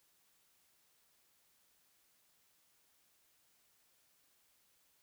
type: silence
effects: white hiss -73 dBFS RMS until 5.02 s